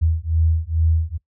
sine beating tone pair, 79.9 / 82.2 Hz, D#2 / E2, +47 / -4 cents, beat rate 2.3 Hz, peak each -19 dBFS, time 0.01-1.18 s, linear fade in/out 20 ms, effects noise-tail reverb RT60 0.1 s tail -20 dB re dry

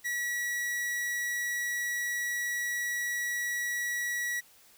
45% pulse tone, 1931 Hz, B6, 39 cents flat, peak -30 dBFS, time 0.04-4.41 s, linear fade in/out 20 ms, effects white hiss -59 dBFS RMS until 4.77 s

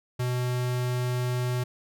square tone, 124.4 Hz, B2, 13 cents sharp, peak -26 dBFS, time 0.19-1.64 s, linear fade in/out 10 ms, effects none

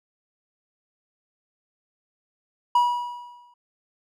triangle tone with exponential decay, 969 Hz, B5, 33 cents flat, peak -12 dBFS, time 2.75-3.54 s, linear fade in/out 5 ms, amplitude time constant 170 ms, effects none

